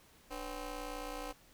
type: ring-modulated tone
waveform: 15% pulse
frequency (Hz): 264.6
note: C4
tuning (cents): +20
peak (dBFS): -31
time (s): 0.3-1.33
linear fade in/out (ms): 20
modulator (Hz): 235
effects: pink hiss -63 dBFS RMS until 1.53 s